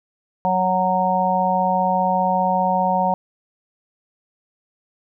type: harmonic tone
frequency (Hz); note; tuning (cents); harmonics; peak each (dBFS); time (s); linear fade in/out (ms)
185; F#3; 0; 1 / 3 / 4 / 5; -24 / -24 / -20 / -20; 0.45-3.14; 0
effects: none